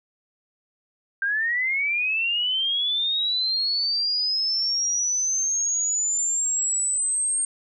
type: linear sweep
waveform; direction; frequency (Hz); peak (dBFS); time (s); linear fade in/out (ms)
sine; up; 1568 to 8610; -21; 1.22-7.45; 2
effects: none